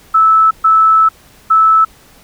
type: tone bursts at uneven times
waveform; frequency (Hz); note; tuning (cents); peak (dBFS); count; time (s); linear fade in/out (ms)
sine; 1309; E6; -13; -5; 3; 0.14-0.51 / 0.64-1.09 / 1.5-1.85; 10
effects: pink hiss -44 dBFS RMS until 2.23 s